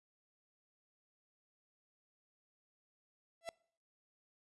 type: tone with exponential growth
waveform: 45% pulse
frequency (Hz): 669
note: E5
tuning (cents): +25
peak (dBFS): -36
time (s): 3.41-3.49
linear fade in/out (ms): 0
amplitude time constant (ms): 16
effects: noise-tail reverb RT60 0.6 s tail -25 dB re dry + resampled to 24000 Hz